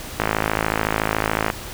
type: click train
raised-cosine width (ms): 0.5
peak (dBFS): -3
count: 71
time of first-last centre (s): 0.2-1.501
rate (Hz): 53.8
effects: pink hiss -34 dBFS RMS until 1.73 s